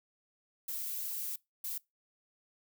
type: noise bursts at uneven times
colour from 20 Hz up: violet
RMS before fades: -38 dBFS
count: 2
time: 0.68-1.36 / 1.64-1.78 s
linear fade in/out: 5 ms
effects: noise-tail reverb RT60 0.2 s tail -23 dB re dry